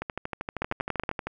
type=two click trains; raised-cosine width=0.5 ms; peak=-12 / -16 dBFS; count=6 / 17; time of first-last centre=0.62-1.092 / 0.02-1.27 s; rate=10.6 / 12.8 Hz; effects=none